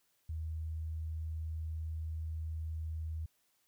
sine tone, 79.6 Hz, D#2, 40 cents sharp, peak -36 dBFS, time 0.29-3.26 s, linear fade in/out 5 ms, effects white hiss -75 dBFS RMS until 3.67 s

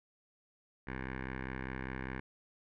10% pulse tone with low-pass filter, 65 Hz, C2, 11 cents flat, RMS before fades -41 dBFS, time 0.87-2.2 s, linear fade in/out 5 ms, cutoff 1900 Hz, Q 4.6, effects none

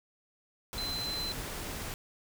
sine tone in noise, 4063 Hz, B7, 48 cents sharp, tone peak -34 dBFS, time 0.78-1.32 s, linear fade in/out 0 ms, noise pink, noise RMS -39 dBFS, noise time 0.73-1.94 s, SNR +2 dB, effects none

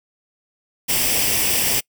white noise with comb filter, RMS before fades -19 dBFS, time 0.88-1.81 s, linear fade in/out 20 ms, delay 0.37 ms, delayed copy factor +0.6, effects noise-tail reverb RT60 0.1 s tail -25 dB re dry

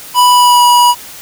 square tone with pitch glide, 987 to 971.2 Hz, B5 to B5, -1 to -29 cents, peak -5 dBFS, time 0.14-0.95 s, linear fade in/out 50 ms, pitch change -28 cents, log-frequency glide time 0.3-0.64 s, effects white hiss -31 dBFS RMS until 1.21 s

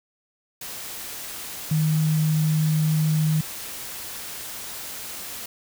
sine tone in noise, 155.56 Hz, D#3, in tune, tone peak -18 dBFS, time 1.71-3.41 s, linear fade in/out 5 ms, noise white, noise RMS -35 dBFS, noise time 0.61-5.46 s, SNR +14 dB, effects none

